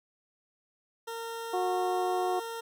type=tone; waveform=20% pulse; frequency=459 Hz; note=A#4; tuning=27 cents flat; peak=-31 dBFS; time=1.07-2.61 s; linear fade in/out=10 ms
type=harmonic tone; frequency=365.1 Hz; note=F#4; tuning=23 cents flat; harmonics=1 / 2 / 3; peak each=-30 / -30 / -38 dBFS; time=1.53-2.4 s; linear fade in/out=10 ms
effects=none